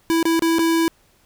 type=tone with dropouts; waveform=square; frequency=329.6 Hz; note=E4; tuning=in tune; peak=-16 dBFS; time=0.1-0.88 s; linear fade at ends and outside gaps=0 ms; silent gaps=0.228-0.254 / 0.394-0.422 / 0.585-0.592 s; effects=pink hiss -58 dBFS RMS until 1.25 s